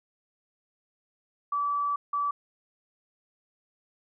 sine tone bursts at uneven times, 1153 Hz, D6, 32 cents flat, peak -25 dBFS, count 2, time 1.52-1.96 / 2.13-2.31 s, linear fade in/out 5 ms, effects none

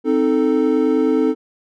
triangle chord, A diminished, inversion first, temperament equal, 261.6 / 311.1 / 440 Hz, C4 / Eb4 / A4, 0 / 0 / 0 cents, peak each -16 dBFS, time 0.04-1.35 s, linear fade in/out 50 ms, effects none

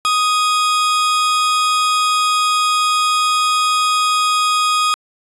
40% pulse tone pair together, 1244.5 / 3322 Hz, D#6 / G#7, 0 / 0 cents, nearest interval octave + perfect fourth, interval 1700 cents, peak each -13 / -22 dBFS, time 0.05-4.94 s, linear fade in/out 0 ms, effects resampled to 24000 Hz

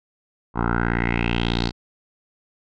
10% pulse tone with low-pass filter sweep, 58.27 Hz, A#1, in tune, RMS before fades -22 dBFS, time 0.54-1.72 s, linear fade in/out 50 ms, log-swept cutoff 1100 to 4600 Hz, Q 4.9, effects none

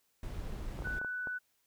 brown noise, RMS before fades -40 dBFS, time 0.23-0.99 s, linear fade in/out 2 ms
clicks, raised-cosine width 1 ms, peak -30 dBFS, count 6, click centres 0.79 / 0.822 / 0.872 / 1.015 / 1.047 / 1.272 s
sine tone, 1489 Hz, F#6, 11 cents sharp, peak -35 dBFS, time 0.84-1.39 s, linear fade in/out 20 ms
effects white hiss -75 dBFS RMS until 1.66 s

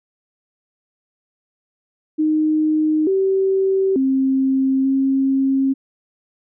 sine tone with pitch steps, 309.4 / 384.8 / 266.3 / 269.1 Hz, D#4 / G4 / C4 / C4, -10 / -32 / +31 / +49 cents, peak -14 dBFS, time 2.18-5.74 s, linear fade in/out 20 ms, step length 890 ms, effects none

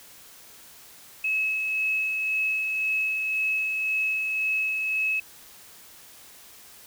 sine tone with tremolo, 2580 Hz, E7, 38 cents flat, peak -22 dBFS, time 1.24-5.2 s, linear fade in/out 5 ms, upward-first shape sine, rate 1.9 Hz, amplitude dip 30%, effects white hiss -49 dBFS RMS until 6.86 s

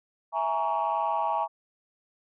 sine chord, A# half-diminished seventh, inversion second, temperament equal with one note detuned, 659.3 / 830.6 / 932.3 / 1122.3 Hz, E5 / G#5 / A#5 / C#6, 0 / 0 / 0 / +21 cents, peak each -31 / -28 / -28 / -31 dBFS, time 0.32-1.48 s, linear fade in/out 50 ms, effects tanh soft clip ceiling -18 dBFS

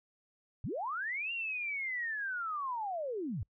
sine linear two-way sweep, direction up then down, 77.78 to 2800 to 77.78 Hz, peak -34 dBFS, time 0.64-3.43 s, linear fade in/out 0 ms, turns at 1.32 s, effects noise-tail reverb RT60 0.1 s tail -24 dB re dry

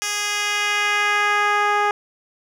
10% pulse tone with band-pass filter sweep, 413.2 Hz, G#4, 9 cents flat, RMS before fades -20 dBFS, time 0.02-1.91 s, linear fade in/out 0 ms, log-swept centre 5900 to 840 Hz, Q 0.93, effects none

